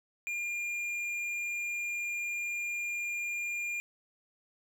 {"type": "tone with tanh clipping", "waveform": "sine", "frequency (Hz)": 2407, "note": "D7", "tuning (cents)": 42, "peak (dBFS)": -34, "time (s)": [0.27, 3.8], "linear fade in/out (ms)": 0, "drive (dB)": 9, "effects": []}